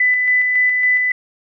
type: tone with tremolo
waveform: sine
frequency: 1998 Hz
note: B6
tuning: 20 cents sharp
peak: -11 dBFS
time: 0-1.12 s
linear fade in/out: 5 ms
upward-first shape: square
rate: 3.6 Hz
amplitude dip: 30%
effects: none